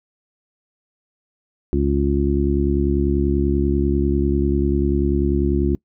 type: harmonic tone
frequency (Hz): 70.2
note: C#2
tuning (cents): +22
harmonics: 1 / 2 / 3 / 4 / 5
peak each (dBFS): -20 / -25 / -24 / -23 / -21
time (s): 1.73-5.75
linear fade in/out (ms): 0
effects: noise-tail reverb RT60 0.1 s tail -24 dB re dry